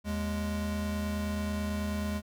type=tone pair together; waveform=square; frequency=78.98 / 207.7 Hz; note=D#2 / G#3; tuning=+26 / 0 cents; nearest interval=octave + perfect fourth; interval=1674 cents; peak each=-35 / -33 dBFS; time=0.04-2.22 s; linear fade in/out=50 ms; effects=none